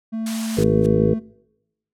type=tone with pitch glide; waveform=triangle; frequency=223.1 to 221.7 Hz; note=A3 to A3; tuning=+24 to +13 cents; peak=-21 dBFS; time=0.12-1.2 s; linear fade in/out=20 ms; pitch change=-11 cents; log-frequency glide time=0.41-0.57 s
type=high-pass noise; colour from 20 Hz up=white; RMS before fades=-31 dBFS; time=0.26-0.64 s; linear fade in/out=5 ms; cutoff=570 Hz; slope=96 dB/octave
type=harmonic tone; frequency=53.4 Hz; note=G#1; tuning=49 cents sharp; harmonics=1 / 2 / 3 / 4 / 5 / 6 / 7 / 8 / 9; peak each=-30 / -23 / -21 / -28 / -28 / -28 / -24 / -21 / -21 dBFS; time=0.57-1.14 s; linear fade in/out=10 ms
type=noise with exponential growth; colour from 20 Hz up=white; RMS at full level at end=-35 dBFS; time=0.79-0.86 s; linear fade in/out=0 ms; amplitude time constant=15 ms
effects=noise-tail reverb RT60 0.9 s tail -24 dB re dry + low-pass 10000 Hz 12 dB/octave